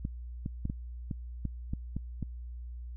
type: clicks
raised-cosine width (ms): 5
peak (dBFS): -21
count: 9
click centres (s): 0.051 / 0.461 / 0.654 / 0.699 / 1.112 / 1.453 / 1.735 / 1.966 / 2.227
effects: added 60 Hz sine -39 dBFS peak until 2.96 s